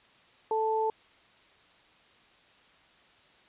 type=tone pair together; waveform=sine; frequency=440 / 880 Hz; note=A4 / A5; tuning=0 / 0 cents; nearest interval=octave; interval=1200 cents; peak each=-28 dBFS; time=0.51-0.9 s; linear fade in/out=2 ms; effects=white hiss -60 dBFS RMS until 3.48 s + resampled to 8000 Hz